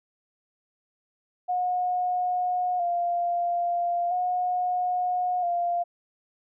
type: tone with vibrato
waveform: sine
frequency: 710 Hz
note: F5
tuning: 28 cents sharp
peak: -23 dBFS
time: 1.48-5.84 s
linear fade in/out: 20 ms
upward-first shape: square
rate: 0.38 Hz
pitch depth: 33 cents each way
effects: none